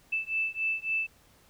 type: beating tone pair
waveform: sine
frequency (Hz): 2637 / 2640.6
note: E7 / E7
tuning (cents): 0 / +2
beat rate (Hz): 3.6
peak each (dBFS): -31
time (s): 0.12-1.07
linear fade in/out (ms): 10
effects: pink hiss -61 dBFS RMS until 1.49 s